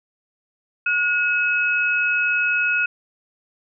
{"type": "tone pair together", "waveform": "sine", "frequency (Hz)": [1446, 2562], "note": ["F#6", "E7"], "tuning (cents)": [-40, -50], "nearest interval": "minor seventh", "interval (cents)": 990, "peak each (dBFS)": -20, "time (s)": [0.86, 2.86], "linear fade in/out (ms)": 5, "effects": []}